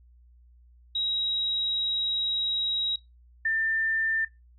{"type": "tone pair in turn", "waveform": "sine", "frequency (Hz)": [3830, 1789.9], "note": ["A#7", "A6"], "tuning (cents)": [46, 29], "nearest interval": "octave + minor second", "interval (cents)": 1317, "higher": "first", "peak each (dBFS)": [-25, -23], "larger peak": "second", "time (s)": [[0.95, 2.96], [3.45, 4.25]], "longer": "first", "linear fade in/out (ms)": 5, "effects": ["noise-tail reverb RT60 0.2 s tail -20 dB re dry", "added 60 Hz sine -53 dBFS peak until 4.58 s"]}